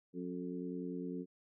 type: harmonic tone with a mistuned harmonic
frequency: 89.9 Hz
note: F#2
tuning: 49 cents flat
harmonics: 2 / 3 / 4 / 5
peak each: -43 / -42 / -46 / -47 dBFS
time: 0.13-1.26 s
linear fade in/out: 50 ms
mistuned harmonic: 5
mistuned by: -32 cents
effects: none